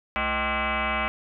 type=tone with frequency modulation; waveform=sine; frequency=622.3 Hz; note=D#5; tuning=in tune; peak=-23 dBFS; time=0.16-1.08 s; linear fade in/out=0 ms; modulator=280 Hz; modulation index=7.3; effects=none